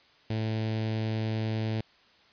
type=tone with notch filter; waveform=sawtooth; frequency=110 Hz; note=A2; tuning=in tune; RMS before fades=-30 dBFS; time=0.3-1.81 s; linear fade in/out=5 ms; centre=1200 Hz; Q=1.1; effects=white hiss -60 dBFS RMS until 2.32 s + resampled to 11025 Hz